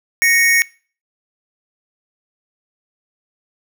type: tone pair together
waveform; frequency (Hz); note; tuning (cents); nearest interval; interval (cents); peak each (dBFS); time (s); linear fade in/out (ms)
square; 1864.3 / 2217; A#6 / C#7; 0 / 0; minor third; 300; -15 / -14; 0.22-0.62; 0
effects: noise-tail reverb RT60 0.4 s tail -22 dB re dry